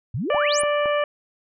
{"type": "exponential sweep", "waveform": "sine", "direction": "up", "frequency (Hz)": [98, 10440], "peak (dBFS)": -23, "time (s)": [0.14, 0.62], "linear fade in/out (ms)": 5}
{"type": "harmonic tone", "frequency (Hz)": 587.3, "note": "D5", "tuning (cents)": 0, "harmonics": [1, 2, 3, 4, 5], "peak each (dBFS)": [-20, -26, -30, -32, -34], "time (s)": [0.3, 1.04], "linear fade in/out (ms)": 2}
{"type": "clicks", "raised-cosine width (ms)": 1, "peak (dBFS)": -19, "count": 3, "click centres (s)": [0.346, 0.635, 0.858]}
{"effects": []}